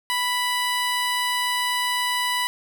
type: tone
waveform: 15% pulse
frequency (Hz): 987.8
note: B5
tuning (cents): 0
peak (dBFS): -15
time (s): 0.1-2.47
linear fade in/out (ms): 0
effects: none